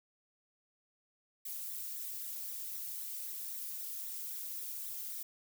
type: noise with flanger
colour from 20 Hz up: violet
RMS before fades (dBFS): -42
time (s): 1.45-5.23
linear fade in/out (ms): 5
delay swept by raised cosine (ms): 0.51 to 2.91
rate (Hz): 3.8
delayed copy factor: +0.95
effects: none